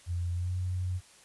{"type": "tone with pitch glide", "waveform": "sine", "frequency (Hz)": [87.31, 91.23], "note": ["F2", "F#2"], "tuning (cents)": [0, -24], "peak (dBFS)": -29, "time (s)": [0.06, 1.01], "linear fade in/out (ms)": 50, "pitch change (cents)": 76, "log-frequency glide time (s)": [0.33, 0.54], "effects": ["white hiss -57 dBFS RMS until 1.24 s", "resampled to 24000 Hz"]}